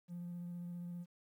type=tone with vibrato; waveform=triangle; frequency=174.61 Hz; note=F3; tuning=in tune; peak=-39 dBFS; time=0.08-1.06 s; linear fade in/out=50 ms; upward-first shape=square; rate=15 Hz; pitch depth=9 cents each way; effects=tanh soft clip ceiling -38 dBFS + 12-bit